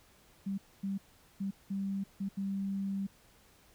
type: tone bursts at uneven times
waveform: sine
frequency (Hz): 196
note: G3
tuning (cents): 0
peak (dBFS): -32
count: 6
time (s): 0.46-0.58 / 0.83-0.98 / 1.4-1.51 / 1.7-2.04 / 2.2-2.29 / 2.37-3.07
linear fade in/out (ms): 10
effects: pink hiss -63 dBFS RMS until 3.74 s